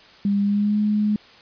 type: tone with pitch glide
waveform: sine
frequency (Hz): 201.1 to 210.1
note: G3 to G#3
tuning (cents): +44 to +20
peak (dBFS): -17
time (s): 0.25-1.16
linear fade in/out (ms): 2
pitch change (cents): +76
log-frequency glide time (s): 0.42-0.78
effects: white hiss -48 dBFS RMS until 1.41 s + resampled to 11025 Hz